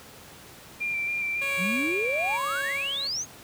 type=tone with vibrato; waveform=sine; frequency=2371 Hz; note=D7; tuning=16 cents sharp; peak=-26 dBFS; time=0.8-2.38 s; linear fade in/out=20 ms; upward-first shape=square; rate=3.6 Hz; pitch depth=17 cents each way
type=tone with tremolo; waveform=10% pulse; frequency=554.4 Hz; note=C#5; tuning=in tune; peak=-22 dBFS; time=1.41-3.08 s; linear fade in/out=10 ms; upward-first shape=sine; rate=1.1 Hz; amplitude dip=70%
type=exponential sweep; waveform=sine; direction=up; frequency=164.2 to 6710 Hz; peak=-27 dBFS; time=1.57-3.26 s; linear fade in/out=50 ms
effects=pink hiss -47 dBFS RMS until 3.43 s + high-pass 80 Hz 12 dB/octave

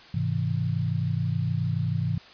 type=chord; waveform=sine; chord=Ab augmented; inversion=none; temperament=equal with one note detuned; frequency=103.83 / 130.81 / 162.73 Hz; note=Ab2 / C3 / E3; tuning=0 / 0 / -22 cents; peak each=-28 dBFS; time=0.14-2.18 s; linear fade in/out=5 ms; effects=white hiss -49 dBFS RMS until 2.33 s + resampled to 11025 Hz

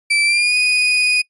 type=tone with pitch glide; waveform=35% pulse; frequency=2326 to 2479 Hz; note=D7 to D#7; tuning=-17 to -7 cents; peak=-11 dBFS; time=0.1-1.22 s; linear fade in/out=10 ms; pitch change=+110 cents; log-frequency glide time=0.24-0.55 s; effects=noise-tail reverb RT60 0.1 s tail -24 dB re dry + resampled to 24000 Hz

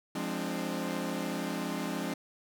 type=chord; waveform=sawtooth; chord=D half-diminished seventh; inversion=first; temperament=equal with one note detuned; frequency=174.61 / 207.7 / 261.6 / 298.5 Hz; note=F3 / Ab3 / C4 / D4; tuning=0 / 0 / 0 / +28 cents; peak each=-34 dBFS; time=0.15-2.14 s; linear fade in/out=5 ms; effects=none

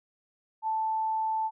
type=tone; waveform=sine; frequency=880 Hz; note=A5; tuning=in tune; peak=-26 dBFS; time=0.62-1.51 s; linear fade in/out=50 ms; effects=none

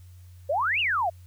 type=exponential two-way sweep; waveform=sine; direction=up then down; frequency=523.3 to 2945 to 633 Hz; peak=-22 dBFS; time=0.49-1.1 s; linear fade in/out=10 ms; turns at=0.8 s; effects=added 90 Hz sine -45 dBFS peak until 1.26 s + white hiss -63 dBFS RMS until 1.26 s

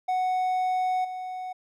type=tone with level steps; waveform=triangle; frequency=740 Hz; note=F#5; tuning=in tune; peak=-21 / -30 dBFS; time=0.08-1.53 s; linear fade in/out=10 ms; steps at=1.04 s; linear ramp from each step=10 ms; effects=none

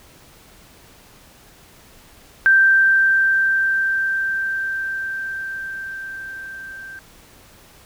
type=tone with level ramp; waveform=sine; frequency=1568 Hz; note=G6; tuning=in tune; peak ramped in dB=-9 to -33 dBFS; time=2.46-6.99 s; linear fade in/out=0 ms; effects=pink hiss -48 dBFS RMS until 7.85 s

